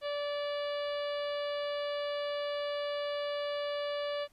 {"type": "harmonic tone", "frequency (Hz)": 580, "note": "D5", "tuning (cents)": -22, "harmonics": [1, 2, 3, 4, 5, 6, 7, 8], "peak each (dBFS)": [-33, -43, -46, -50, -46, -48, -52, -53], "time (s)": [0.01, 4.28], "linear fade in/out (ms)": 50, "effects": ["pink hiss -68 dBFS RMS until 4.32 s", "resampled to 32000 Hz"]}